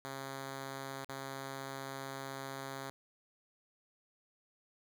5% pulse tone with dropouts, 135.7 Hz, C#3, 36 cents flat, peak -30 dBFS, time 0.05-2.9 s, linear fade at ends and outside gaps 0 ms, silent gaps 1.045-1.09 s, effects none

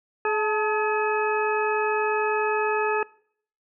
harmonic tone with a mistuned harmonic, 424.6 Hz, G#4, 38 cents sharp, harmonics 1 / 2 / 3 / 4 / 6, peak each -24 / -27 / -29 / -30 / -32 dBFS, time 0.25-3.03 s, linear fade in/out 2 ms, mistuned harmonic 2, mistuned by +52 cents, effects noise-tail reverb RT60 0.6 s tail -23 dB re dry

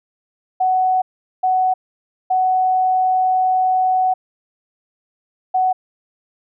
sine tone bursts at uneven times, 745 Hz, F#5, 12 cents sharp, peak -13 dBFS, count 4, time 0.6-1.02 / 1.43-1.74 / 2.3-4.14 / 5.54-5.73 s, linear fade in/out 10 ms, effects none

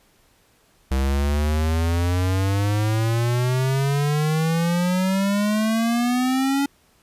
square exponential sweep, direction up, 65.41 to 282.4 Hz, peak -19 dBFS, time 0.91-6.66 s, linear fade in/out 5 ms, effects pink hiss -59 dBFS RMS until 7.02 s + resampled to 32000 Hz

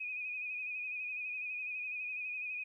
sine tone with vibrato, 2489 Hz, D#7, in tune, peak -37 dBFS, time 0-2.64 s, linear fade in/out 10 ms, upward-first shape sine, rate 12 Hz, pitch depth 42 cents each way, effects 13-bit

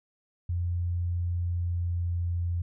sine tone with pitch glide, 87.31 to 86.66 Hz, F2 to F2, 0 to -13 cents, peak -26 dBFS, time 0.49-2.62 s, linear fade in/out 5 ms, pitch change -13 cents, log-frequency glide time 1.39-2.21 s, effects none

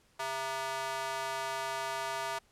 square tone with high-pass filter, 133.5 Hz, C3, 35 cents sharp, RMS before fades -36 dBFS, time 0.19-2.39 s, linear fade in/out 10 ms, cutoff 850 Hz, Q 1.8, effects pink hiss -67 dBFS RMS until 2.51 s + low-pass 11000 Hz 12 dB/octave

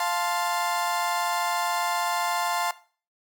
35% pulse chord, F major, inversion none, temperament equal, 698.5 / 880 / 1046.5 Hz, F5 / A5 / C6, 0 / 0 / 0 cents, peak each -27 dBFS, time 0-2.71 s, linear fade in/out 2 ms, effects noise-tail reverb RT60 0.4 s tail -17 dB re dry

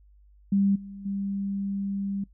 sine tone with level steps, 198 Hz, G3, 18 cents sharp, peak -19 / -38 / -27 dBFS, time 0.52-2.24 s, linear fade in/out 5 ms, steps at 0.75 / 1.05 s, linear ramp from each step 10 ms, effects noise-tail reverb RT60 0.1 s tail -20 dB re dry + added 50 Hz sine -53 dBFS peak until 2.33 s

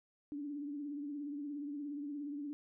sine tone with vibrato, 289.3 Hz, D4, 26 cents flat, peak -39 dBFS, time 0.32-2.53 s, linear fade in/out 0 ms, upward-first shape triangle, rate 17 Hz, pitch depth 70 cents each way, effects none

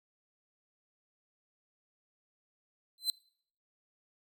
40% pulse tone with exponential growth, 4067 Hz, C8, 50 cents flat, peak -23 dBFS, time 2.98-3.1 s, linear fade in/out 1 ms, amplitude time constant 24 ms, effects noise-tail reverb RT60 0.6 s tail -23 dB re dry

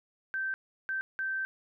sine tone bursts at uneven times, 1555 Hz, G6, 14 cents flat, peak -30 dBFS, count 3, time 0.34-0.54 / 0.89-1.01 / 1.19-1.45 s, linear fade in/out 0 ms, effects none

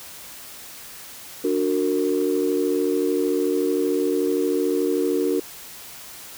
sine chord, D augmented, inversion none, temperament just, 293.7 / 367.1 / 458.9 Hz, D4 / F#4 / A#4, 0 / -14 / -27 cents, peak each -23 / -22 / -23 dBFS, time 1.44-5.4 s, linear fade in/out 5 ms, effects tanh soft clip ceiling -11 dBFS + white hiss -40 dBFS RMS until 6.37 s

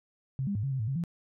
sine tone with pitch steps, 133.7 / 200.8 / 104 / 137.2 / 132.5 / 108.6 / 135.4 / 169.7 Hz, C3 / G3 / G#2 / C#3 / C3 / A2 / C#3 / F3, +38 / +42 / +3 / -17 / +22 / -22 / -40 / -49 cents, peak -28 dBFS, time 0.39-1.038 s, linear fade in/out 0 ms, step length 81 ms, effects none

